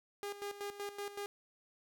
sawtooth tone with tremolo, 405.9 Hz, G#4, 40 cents flat, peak -35 dBFS, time 0.23-1.26 s, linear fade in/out 0 ms, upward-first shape square, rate 5.3 Hz, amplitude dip 70%, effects none

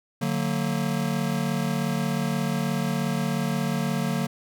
square chord, D augmented, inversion none, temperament just, 146.83 / 183.54 / 229.4 Hz, D3 / F#3 / A#3, 0 / -14 / -28 cents, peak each -29 dBFS, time 0.21-4.27 s, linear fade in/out 10 ms, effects none

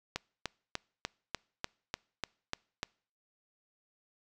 click train, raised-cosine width 0.2 ms, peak -16 dBFS, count 10, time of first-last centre 0.16-2.831 s, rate 3.37 Hz, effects noise-tail reverb RT60 0.5 s tail -26 dB re dry

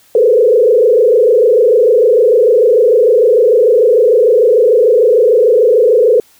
sine tone with frequency modulation, 466.2 Hz, A#4, in tune, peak -5 dBFS, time 0.15-6.2 s, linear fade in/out 2 ms, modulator 26.7 Hz, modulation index 1.9, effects white hiss -48 dBFS RMS until 6.39 s

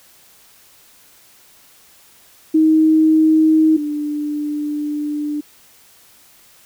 sine tone pair in turn, 314.9 / 296.5 Hz, D#4 / D4, +21 / +17 cents, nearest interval minor second, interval 104 cents, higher first, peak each -9 / -19 dBFS, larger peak first, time 2.54-3.77 / 3.77-5.41 s, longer second, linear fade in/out 10 ms, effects white hiss -49 dBFS RMS until 6.65 s

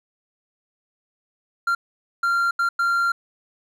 triangle tone bursts at uneven times, 1384 Hz, F6, 16 cents flat, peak -16 dBFS, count 4, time 1.67-1.75 / 2.23-2.51 / 2.59-2.69 / 2.79-3.12 s, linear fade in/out 5 ms, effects none

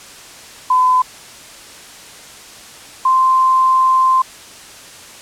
sine tone pair in turn, 1014 / 1041.9 Hz, B5 / C6, +45 / -8 cents, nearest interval unison, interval 47 cents, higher second, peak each -9 dBFS, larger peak neither, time 0.7-1.02 / 3.05-4.22 s, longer second, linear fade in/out 5 ms, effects white hiss -37 dBFS RMS until 5.21 s + low-pass 9000 Hz 12 dB/octave

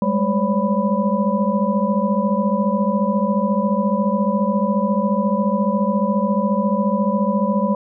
sine tone cluster, 197 / 211.3 / 519 / 567 / 990 Hz, G3 / G#3 / C5 / C#5 / B5, +9 / +30 / -14 / +39 / +4 cents, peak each -20 / -20 / -26 / -24 / -24 dBFS, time 0.02-7.75 s, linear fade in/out 2 ms, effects none

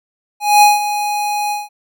square tone with ADSR envelope, 830.6 Hz, G#5, in tune, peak -5 dBFS, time 0.4-1.69 s, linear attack 220 ms, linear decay 170 ms, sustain -12 dB, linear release 180 ms, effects none

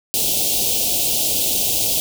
white band-stop noise, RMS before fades -19 dBFS, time 0.14-2 s, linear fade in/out 0 ms, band 780 to 2700 Hz, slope 48 dB/octave, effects none

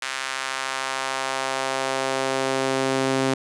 sawtooth tone with high-pass filter sweep, 133.2 Hz, C3, 31 cents sharp, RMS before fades -25 dBFS, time 0.02-3.34 s, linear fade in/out 2 ms, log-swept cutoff 1600 to 270 Hz, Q 1.1, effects resampled to 22050 Hz

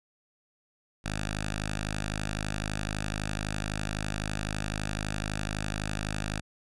5% pulse tone with notch filter, 51.91 Hz, G#1, in tune, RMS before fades -33 dBFS, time 1.04-6.41 s, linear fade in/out 20 ms, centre 420 Hz, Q 0.57, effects resampled to 24000 Hz

